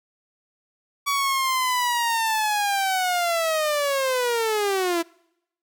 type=linear sweep; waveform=sawtooth; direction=down; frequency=1138 to 329.6 Hz; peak=-17 dBFS; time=1.06-5.03 s; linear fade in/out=20 ms; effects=noise-tail reverb RT60 0.8 s tail -25 dB re dry